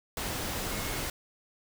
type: tone in noise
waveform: sine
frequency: 2164 Hz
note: C#7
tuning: 42 cents flat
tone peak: -44 dBFS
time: 0.71-0.99 s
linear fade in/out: 2 ms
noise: pink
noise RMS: -34 dBFS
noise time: 0.17-1.1 s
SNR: -13 dB
effects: none